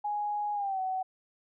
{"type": "tone with pitch glide", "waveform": "sine", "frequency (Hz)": [830.6, 752.9], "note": ["G#5", "F#5"], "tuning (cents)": [0, 30], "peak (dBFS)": -29, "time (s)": [0.04, 1.03], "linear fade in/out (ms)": 10, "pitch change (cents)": -170, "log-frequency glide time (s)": [0.54, 0.8], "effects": []}